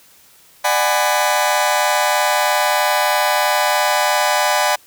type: chord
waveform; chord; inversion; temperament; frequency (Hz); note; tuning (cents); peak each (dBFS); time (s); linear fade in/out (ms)
sawtooth; G# half-diminished seventh; second; just; 598 / 747.5 / 830.6 / 996.7; D5 / F#5 / G#5 / B5; +31 / +17 / 0 / +16; -16; 0.64-4.76; 10
effects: white hiss -49 dBFS RMS until 4.86 s